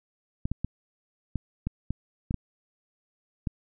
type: clicks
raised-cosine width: 5 ms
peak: -16 dBFS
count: 9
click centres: 0.455 / 0.516 / 0.646 / 1.357 / 1.67 / 1.906 / 2.309 / 2.343 / 3.472 s
effects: none